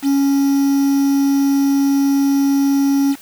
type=tone with quantisation; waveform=triangle; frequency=277.2 Hz; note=C#4; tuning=in tune; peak=-10 dBFS; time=0.02-3.16 s; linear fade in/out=50 ms; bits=5; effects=white hiss -42 dBFS RMS until 3.21 s